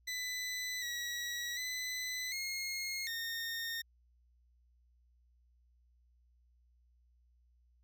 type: tone with pitch steps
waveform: 20% pulse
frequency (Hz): 1999 / 1924 / 2009 / 2151 / 1837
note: B6 / B6 / B6 / C7 / A#6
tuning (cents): +20 / -46 / +29 / +47 / -26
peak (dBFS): -32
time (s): 0.07-3.82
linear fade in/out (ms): 10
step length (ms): 750
effects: added 60 Hz sine -66 dBFS peak until 7.83 s